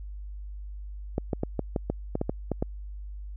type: clicks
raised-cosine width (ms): 2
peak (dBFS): -13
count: 11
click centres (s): 1.181 / 1.332 / 1.434 / 1.593 / 1.762 / 1.9 / 2.154 / 2.214 / 2.295 / 2.517 / 2.625
effects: added 50 Hz sine -36 dBFS peak until 3.36 s